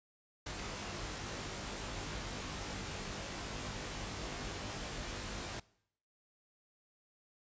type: noise with comb filter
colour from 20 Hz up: pink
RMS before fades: -42 dBFS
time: 0.46-5.6 s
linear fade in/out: 5 ms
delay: 20 ms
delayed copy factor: +0.95
effects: noise-tail reverb RT60 0.7 s tail -22 dB re dry + resampled to 16000 Hz